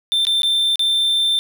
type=tone with dropouts; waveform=triangle; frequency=3567 Hz; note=A7; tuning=23 cents sharp; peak=-13 dBFS; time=0.12-1.39 s; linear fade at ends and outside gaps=0 ms; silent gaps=0.251-0.269 / 0.42-0.432 / 0.757-0.794 s; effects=none